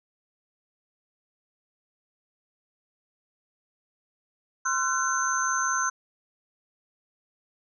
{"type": "tone cluster", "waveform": "sine", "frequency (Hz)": [1042, 1356, 1501, 6230], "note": ["C6", "E6", "F#6", "G8"], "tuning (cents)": [-7, 49, 24, -12], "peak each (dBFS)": -29, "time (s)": [4.65, 5.9], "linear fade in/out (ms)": 10, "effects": []}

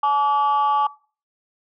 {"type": "tone pair together", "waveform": "sine", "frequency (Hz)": [853.6, 1152], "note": ["G#5", "D6"], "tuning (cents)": [47, -34], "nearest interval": "perfect fourth", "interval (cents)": 519, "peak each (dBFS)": -17, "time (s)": [0.03, 0.87], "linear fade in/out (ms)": 5, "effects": ["noise-tail reverb RT60 0.4 s tail -22 dB re dry", "tanh soft clip ceiling -12 dBFS"]}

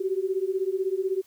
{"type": "beating tone pair", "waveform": "sine", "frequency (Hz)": [372.6, 388.6], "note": ["F#4", "G4"], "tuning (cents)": [12, -15], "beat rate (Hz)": 16, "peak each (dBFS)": -27, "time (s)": [0, 1.22], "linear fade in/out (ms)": 10, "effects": ["white hiss -60 dBFS RMS until 1.26 s"]}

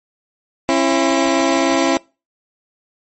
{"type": "tone pair together", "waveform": "20% pulse", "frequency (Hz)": [271.4, 334.8], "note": ["C#4", "E4"], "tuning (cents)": [-36, 27], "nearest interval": "major third", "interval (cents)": 363, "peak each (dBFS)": -11, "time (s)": [0.69, 1.97], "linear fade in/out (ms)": 0, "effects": ["noise-tail reverb RT60 0.3 s tail -25 dB re dry", "MP3 32 kbps"]}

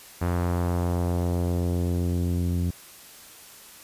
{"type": "tone with low-pass filter sweep", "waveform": "sawtooth", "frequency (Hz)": 87.7, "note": "F2", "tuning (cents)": 8, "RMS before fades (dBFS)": -25, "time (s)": [0.21, 2.71], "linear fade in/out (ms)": 10, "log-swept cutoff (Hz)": [1500, 230], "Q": 1.1, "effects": ["white hiss -47 dBFS RMS until 3.83 s", "resampled to 32000 Hz"]}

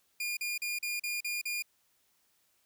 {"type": "tone bursts", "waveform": "sawtooth", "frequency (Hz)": 2421, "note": "D#7", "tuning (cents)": -48, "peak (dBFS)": -29, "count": 7, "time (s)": [0.2, 1.624], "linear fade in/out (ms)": 5, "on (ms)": 170, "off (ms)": 39, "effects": ["white hiss -72 dBFS RMS until 2.65 s"]}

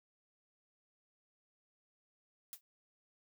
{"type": "noise with exponential decay", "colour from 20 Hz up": "blue", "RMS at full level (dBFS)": -42, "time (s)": [2.53, 2.61], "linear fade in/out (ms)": 0, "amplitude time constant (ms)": 17, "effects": []}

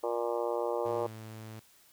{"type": "harmonic tone", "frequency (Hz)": 118.2, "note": "A#2", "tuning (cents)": 24, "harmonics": [3, 4, 5, 6, 7, 8, 9, 10], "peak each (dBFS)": [-37, -33, -35, -45, -39, -43, -43, -47], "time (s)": [0.03, 1.07], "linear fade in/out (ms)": 10}
{"type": "tone", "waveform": "sawtooth", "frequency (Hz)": 110, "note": "A2", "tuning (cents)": 0, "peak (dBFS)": -39, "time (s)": [0.85, 1.6], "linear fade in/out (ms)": 10}
{"effects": ["white hiss -62 dBFS RMS until 1.92 s"]}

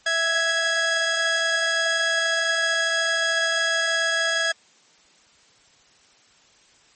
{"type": "tone pair together", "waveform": "sawtooth", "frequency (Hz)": [659.3, 1661.3], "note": ["E5", "G#6"], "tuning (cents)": [0, 0], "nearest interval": "octave + major third", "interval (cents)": 1600, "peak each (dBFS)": [-23, -17], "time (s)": [0.06, 4.52], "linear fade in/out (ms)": 5, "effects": ["white hiss -56 dBFS RMS until 6.95 s", "MP3 32 kbps"]}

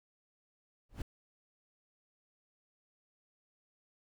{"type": "noise with exponential growth", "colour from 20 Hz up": "brown", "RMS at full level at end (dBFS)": -32, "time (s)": [0.89, 1.02], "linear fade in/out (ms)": 5, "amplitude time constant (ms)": 28, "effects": []}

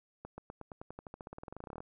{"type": "accelerating click train", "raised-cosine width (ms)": 1, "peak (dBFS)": -30, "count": 26, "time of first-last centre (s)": [0.25, 1.805], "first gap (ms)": 130, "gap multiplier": 0.93, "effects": []}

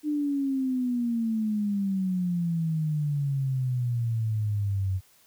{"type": "exponential sweep", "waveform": "sine", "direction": "down", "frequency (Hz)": [303.1, 92.8], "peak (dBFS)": -24, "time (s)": [0.03, 5.01], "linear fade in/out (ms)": 50, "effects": ["white hiss -60 dBFS RMS until 5.26 s"]}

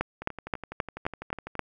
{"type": "two click trains", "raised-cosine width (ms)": 0.5, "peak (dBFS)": [-22, -11], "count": [17, 7], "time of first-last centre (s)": [[0.22, 1.553], [0.01, 1.593]], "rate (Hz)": [12, 3.79], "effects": []}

